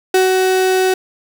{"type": "tone with ADSR envelope", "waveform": "35% pulse", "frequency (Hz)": 374.5, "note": "F#4", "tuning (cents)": 21, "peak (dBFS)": -7, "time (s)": [0.14, 0.94], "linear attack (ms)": 4, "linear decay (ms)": 140, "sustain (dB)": -3, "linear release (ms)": 4, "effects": []}